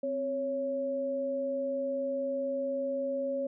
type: tone pair together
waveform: sine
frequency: 261.6 / 554.4 Hz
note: C4 / C#5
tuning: 0 / 0 cents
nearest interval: octave + minor second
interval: 1300 cents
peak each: -37 / -30 dBFS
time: 0.03-3.47 s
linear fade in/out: 5 ms
effects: none